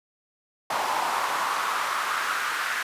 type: noise with high-pass filter sweep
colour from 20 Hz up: brown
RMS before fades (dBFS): -27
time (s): 0.7-2.83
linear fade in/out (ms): 5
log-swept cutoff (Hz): 880 to 1500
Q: 3
effects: resampled to 32000 Hz